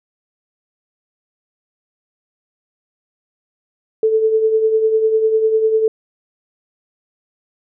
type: tone with tremolo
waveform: sine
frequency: 440 Hz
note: A4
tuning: in tune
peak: -9 dBFS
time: 4.03-5.88 s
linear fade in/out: 2 ms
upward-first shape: triangle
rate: 10 Hz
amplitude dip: 60%
effects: none